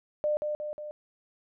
sine tone with echo, 600 Hz, D5, 37 cents sharp, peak -24 dBFS, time 0.24-0.37 s, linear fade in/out 0 ms, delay 180 ms, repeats 3, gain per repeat -4 dB, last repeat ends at 0.91 s, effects none

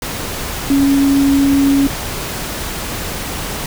sine tone in noise, 277.2 Hz, C#4, in tune, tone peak -9 dBFS, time 0.7-1.87 s, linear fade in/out 2 ms, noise pink, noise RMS -23 dBFS, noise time 0.02-3.66 s, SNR +11 dB, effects none

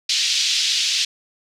pink band-pass noise, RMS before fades -20 dBFS, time 0.09-1.05 s, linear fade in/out 5 ms, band 3000 to 5800 Hz, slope 24 dB/octave, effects none

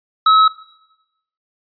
sine tone with tanh clipping, 1289 Hz, E6, 39 cents flat, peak -10 dBFS, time 0.26-0.48 s, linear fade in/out 5 ms, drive 15 dB, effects noise-tail reverb RT60 0.9 s tail -17 dB re dry + resampled to 11025 Hz

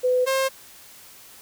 sine / sawtooth tone pair in turn, 503 / 532.9 Hz, B4 / C5, +32 / +32 cents, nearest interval minor second, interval 100 cents, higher second, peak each -17 / -16 dBFS, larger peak second, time 0.03-0.26 / 0.26-0.49 s, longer neither, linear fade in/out 20 ms, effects white hiss -47 dBFS RMS until 1.41 s

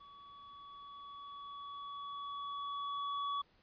square tone with level ramp, 1133 Hz, C#6, 37 cents sharp, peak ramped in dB -55 to -35 dBFS, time 0-3.42 s, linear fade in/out 10 ms, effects pink hiss -70 dBFS RMS until 3.62 s + resampled to 11025 Hz

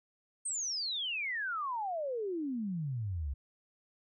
sine exponential sweep, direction down, 8610 to 64.5 Hz, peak -33 dBFS, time 0.45-3.34 s, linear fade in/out 10 ms, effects none

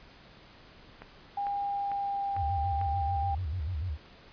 click train, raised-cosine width 0.5 ms, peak -28 dBFS, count 5, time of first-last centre 1.02-2.814 s, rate 2.23 Hz
sine tone with pitch glide, 806 to 794 Hz, G5 to G5, +48 to +22 cents, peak -29 dBFS, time 1.37-3.35 s, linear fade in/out 5 ms, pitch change -26 cents, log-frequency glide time 1.53-2.51 s
sine tone with vibrato, 82.5 Hz, E2, 2 cents sharp, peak -30 dBFS, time 2.35-3.98 s, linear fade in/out 50 ms, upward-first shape square, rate 6.8 Hz, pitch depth 190 cents each way
effects pink hiss -54 dBFS RMS until 4.32 s + resampled to 11025 Hz

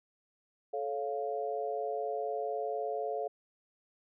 sine chord, A augmented, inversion none, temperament equal with one note detuned, 434.7 / 554.4 / 698.5 Hz, A4 / C#5 / E#5, -21 / 0 / 0 cents, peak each -36 / -38 / -36 dBFS, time 0.73-3.28 s, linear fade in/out 10 ms, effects none

